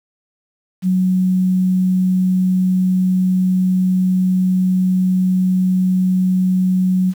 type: tone with quantisation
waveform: sine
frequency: 185 Hz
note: F#3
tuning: in tune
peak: -12 dBFS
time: 0.82-7.14 s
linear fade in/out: 50 ms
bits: 7
effects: none